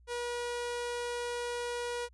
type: tone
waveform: sawtooth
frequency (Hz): 481.7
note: B4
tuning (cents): -43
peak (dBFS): -30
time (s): 0.07-2.09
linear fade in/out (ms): 50
effects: added 60 Hz sine -57 dBFS peak until 2.13 s + resampled to 24000 Hz